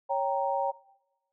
sine chord, G diminished, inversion second, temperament equal, 554.4 / 784 / 932.3 Hz, Db5 / G5 / Bb5, 0 / 0 / 0 cents, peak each -30 dBFS, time 0.09-0.72 s, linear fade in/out 20 ms, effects noise-tail reverb RT60 1.0 s tail -21 dB re dry

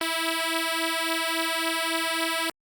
5% pulse beating tone pair, 325.7 / 329.3 Hz, E4 / E4, -21 / -2 cents, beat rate 3.6 Hz, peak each -16 dBFS, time 0.01-2.5 s, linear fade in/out 2 ms, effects Opus 32 kbps

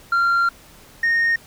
sine tone pair in turn, 1382 / 1848.2 Hz, F6 / A#6, -19 / -15 cents, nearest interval perfect fourth, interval 504 cents, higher second, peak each -12 / -13 dBFS, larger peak first, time 0.12-0.49 / 1.03-1.36 s, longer first, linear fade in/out 5 ms, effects tanh soft clip ceiling -14 dBFS + pink hiss -47 dBFS RMS until 1.46 s

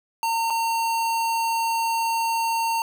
square tone with dropouts, 913 Hz, A#5, 36 cents flat, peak -22 dBFS, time 0.23-2.82 s, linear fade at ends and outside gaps 1 ms, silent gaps 0.501-0.505 s, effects none

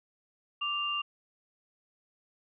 sine tone pair together, 1174.7 / 2794 Hz, D6 / F7, 0 / 0 cents, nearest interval octave + minor third, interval 1500 cents, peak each -34 / -31 dBFS, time 0.61-1.02 s, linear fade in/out 10 ms, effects none

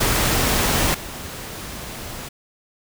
pink noise with level steps, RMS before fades -19 / -33 dBFS, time 0-2.29 s, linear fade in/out 10 ms, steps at 0.94 s, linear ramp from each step 5 ms, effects none

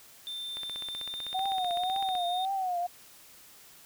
triangle tone with pitch glide, 3576 to 3660 Hz, A7 to A#7, +27 to -32 cents, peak -34 dBFS, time 0.27-2.45 s, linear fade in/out 0 ms, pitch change +41 cents, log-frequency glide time 0.87-1.59 s
click train, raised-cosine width 0.3 ms, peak -26 dBFS, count 26, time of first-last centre 0.57-2.152 s, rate 15.8 Hz
sine tone with vibrato, 740 Hz, F#5, in tune, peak -28 dBFS, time 1.34-2.87 s, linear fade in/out 10 ms, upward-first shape triangle, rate 1.9 Hz, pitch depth 120 cents each way
effects white hiss -54 dBFS RMS until 3.85 s

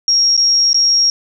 sine tone with dropouts, 5588 Hz, F8, in tune, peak -9 dBFS, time 0.08-1.1 s, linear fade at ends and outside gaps 1 ms, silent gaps 0.367-0.376 / 0.731-0.744 s, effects none

